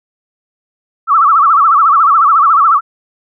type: tone with vibrato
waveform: sine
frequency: 1226 Hz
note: D#6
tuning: 26 cents flat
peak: -5 dBFS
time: 1.07-2.81 s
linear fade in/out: 50 ms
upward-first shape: sine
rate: 14 Hz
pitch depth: 170 cents each way
effects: none